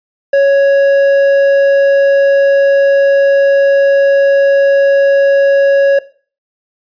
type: tone with hard clipping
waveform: triangle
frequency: 555 Hz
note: C#5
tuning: 2 cents sharp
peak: -7 dBFS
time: 0.33-5.99 s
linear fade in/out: 5 ms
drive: 10 dB
effects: noise-tail reverb RT60 0.4 s tail -17 dB re dry + resampled to 11025 Hz